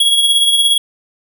square tone with tremolo, 3323 Hz, G#7, in tune, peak -8 dBFS, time 0-0.78 s, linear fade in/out 5 ms, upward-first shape sine, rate 17 Hz, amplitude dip 45%, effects none

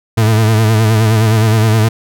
40% pulse tone with vibrato, 110 Hz, A2, in tune, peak -7 dBFS, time 0.17-1.89 s, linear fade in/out 10 ms, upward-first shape sine, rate 9.6 Hz, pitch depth 58 cents each way, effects none

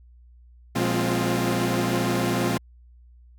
sawtooth tone cluster, 120.6 / 177.3 / 207.4 / 263.7 / 348.4 Hz, B2 / F3 / G#3 / C4 / F4, -41 / +26 / -2 / +14 / -4 cents, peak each -24 / -25 / -25 / -24 / -24 dBFS, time 0.75-2.58 s, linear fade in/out 10 ms, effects added 60 Hz sine -48 dBFS peak until 3.38 s

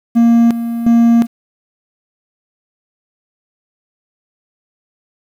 triangle tone with tremolo, 233.1 Hz, A#3, in tune, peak -4 dBFS, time 0.15-1.27 s, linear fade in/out 20 ms, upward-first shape square, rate 1.4 Hz, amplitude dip 70%, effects 7-bit

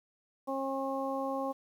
harmonic tone, 270 Hz, C#4, 45 cents flat, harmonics 1 / 2 / 3 / 4, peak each -37 / -35 / -38 / -39 dBFS, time 0.47-1.53 s, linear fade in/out 20 ms, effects 10-bit

